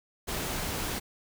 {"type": "noise", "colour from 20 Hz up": "pink", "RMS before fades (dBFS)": -33, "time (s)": [0.27, 1], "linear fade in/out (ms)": 20, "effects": []}